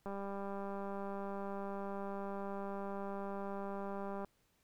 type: click train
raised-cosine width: 1 ms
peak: -30 dBFS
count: 830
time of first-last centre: 0.06-4.247 s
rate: 198 Hz
effects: pink hiss -75 dBFS RMS until 4.63 s